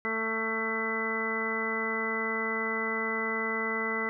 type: harmonic tone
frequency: 222.6 Hz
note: A3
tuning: 20 cents sharp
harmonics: 1 / 2 / 3 / 4 / 5 / 6 / 7 / 9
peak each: -37 / -35 / -43 / -41 / -39 / -37 / -43 / -31 dBFS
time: 0.05-4.09 s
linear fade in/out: 0 ms
effects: none